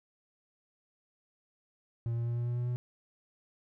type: tone with pitch steps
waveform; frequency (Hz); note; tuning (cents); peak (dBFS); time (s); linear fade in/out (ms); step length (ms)
triangle; 116.54 / 117.55 / 118.58 / 119.61 / 120.65 / 121.7 / 122.76; A#2 / A#2 / A#2 / A#2 / B2 / B2 / B2; 0 / +15 / +30 / +45 / -40 / -25 / -10; -28; 2.06-2.76; 0; 100
effects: none